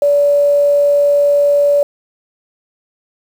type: tone with quantisation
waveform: sine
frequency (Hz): 575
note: D5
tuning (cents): -37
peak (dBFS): -8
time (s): 0.02-1.83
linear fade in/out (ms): 2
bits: 6
effects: none